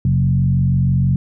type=tone with frequency modulation; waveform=sine; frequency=130.81 Hz; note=C3; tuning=in tune; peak=-12 dBFS; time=0.05-1.16 s; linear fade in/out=2 ms; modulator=46.2 Hz; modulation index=1; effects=none